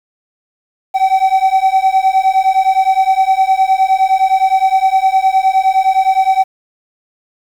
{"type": "beating tone pair", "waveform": "triangle", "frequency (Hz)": [760, 769.7], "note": ["F#5", "G5"], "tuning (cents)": [46, -32], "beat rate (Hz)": 9.7, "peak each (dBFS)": -10, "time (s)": [0.94, 6.44], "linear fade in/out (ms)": 20, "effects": ["7-bit"]}